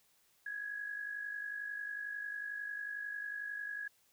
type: tone with amplitude modulation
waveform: sine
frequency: 1668 Hz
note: G#6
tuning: 7 cents sharp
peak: -36 dBFS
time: 0.46-3.88 s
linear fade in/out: 5 ms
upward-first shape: sine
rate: 51.1 Hz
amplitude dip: 60%
effects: white hiss -71 dBFS RMS until 4.12 s